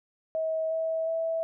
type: tone with pitch steps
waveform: sine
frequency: 640 / 647.1 / 654.2 Hz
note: D#5 / E5 / E5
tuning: +49 / -32 / -13 cents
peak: -26 dBFS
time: 0.35-1.43 s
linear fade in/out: 0 ms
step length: 360 ms
effects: none